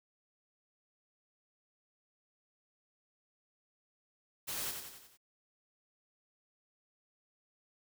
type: noise with echo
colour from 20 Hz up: white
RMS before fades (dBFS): -39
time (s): 4.47-4.72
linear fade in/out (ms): 20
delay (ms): 91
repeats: 5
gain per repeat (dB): -5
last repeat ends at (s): 5.175
effects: none